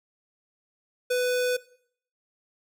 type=tone; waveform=square; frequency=497.4 Hz; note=B4; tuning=12 cents sharp; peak=-23 dBFS; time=1.1-1.57 s; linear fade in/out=10 ms; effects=noise-tail reverb RT60 0.6 s tail -19 dB re dry